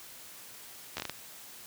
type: slowing click train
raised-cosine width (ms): 0.2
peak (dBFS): -17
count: 6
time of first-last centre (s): 0.97-1.096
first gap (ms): 12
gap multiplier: 1.38
effects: white hiss -49 dBFS RMS until 1.66 s + high-pass 60 Hz 12 dB/octave